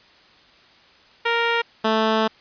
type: tone pair in turn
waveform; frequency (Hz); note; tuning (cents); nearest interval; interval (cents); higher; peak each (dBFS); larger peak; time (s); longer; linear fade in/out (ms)
10% pulse; 466.2 / 220; A#4 / A3; 0 / 0; octave + minor second; 1300; first; -10 / -9; second; 1.25-1.62 / 1.84-2.28; second; 10
effects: white hiss -52 dBFS RMS until 2.4 s + resampled to 11025 Hz